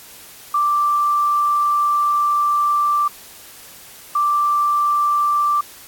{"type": "tone pair in turn", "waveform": "sine", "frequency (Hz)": [1174.7, 1174.7], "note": ["D6", "D6"], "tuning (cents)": [0, 0], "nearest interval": "unison", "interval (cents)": 0, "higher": "neither", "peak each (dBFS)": -14, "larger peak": "neither", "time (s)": [[0.54, 3.08], [4.15, 5.61]], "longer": "first", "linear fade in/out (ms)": 5, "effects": ["white hiss -41 dBFS RMS until 5.87 s", "AAC 64 kbps"]}